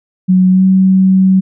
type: tone with pitch glide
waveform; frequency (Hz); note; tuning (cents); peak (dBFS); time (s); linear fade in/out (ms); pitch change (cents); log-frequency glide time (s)
sine; 185 to 189.11; F#3 to F#3; 0 to +38; -5; 0.28-1.41; 20; +38; 0.5-0.64
effects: none